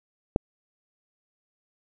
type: click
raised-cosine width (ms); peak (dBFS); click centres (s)
2; -7; 0.361
effects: none